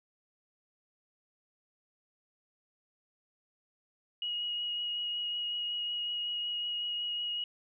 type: tone with vibrato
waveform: sine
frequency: 2893 Hz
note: F#7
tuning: 40 cents flat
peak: -32 dBFS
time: 4.22-7.44 s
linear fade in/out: 2 ms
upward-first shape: triangle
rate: 5.4 Hz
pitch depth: 12 cents each way
effects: none